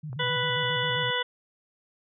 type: tone with vibrato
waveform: sine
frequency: 138.59 Hz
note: C#3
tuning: in tune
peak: -33 dBFS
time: 0.03-1.11 s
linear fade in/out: 10 ms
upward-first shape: square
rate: 7.5 Hz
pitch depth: 170 cents each way
type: clicks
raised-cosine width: 1 ms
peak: -33 dBFS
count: 8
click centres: 0.13 / 0.271 / 0.652 / 0.71 / 0.844 / 0.915 / 0.949 / 0.99 s
type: harmonic tone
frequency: 493.7 Hz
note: B4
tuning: 1 cent flat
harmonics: 1 / 2 / 3 / 4 / 6 / 7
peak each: -32 / -32 / -32 / -32 / -32 / -32 dBFS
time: 0.19-1.23 s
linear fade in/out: 10 ms
effects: none